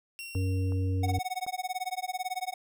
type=tone with exponential decay; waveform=sawtooth; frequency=2738 Hz; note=F7; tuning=35 cents flat; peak=-34 dBFS; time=0.19-1.44 s; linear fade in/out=0 ms; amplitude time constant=270 ms
type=click train; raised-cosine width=1 ms; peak=-32 dBFS; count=4; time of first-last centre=0.35-1.465 s; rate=2.69 Hz
type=harmonic tone; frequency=93.8 Hz; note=F#2; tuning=24 cents sharp; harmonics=1 / 3 / 5; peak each=-26 / -36 / -40 dBFS; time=0.35-1.19 s; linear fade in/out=5 ms
type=tone with tremolo; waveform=square; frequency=740 Hz; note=F#5; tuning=in tune; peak=-29 dBFS; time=1.03-2.54 s; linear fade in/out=5 ms; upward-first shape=sine; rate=18 Hz; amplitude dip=100%
effects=none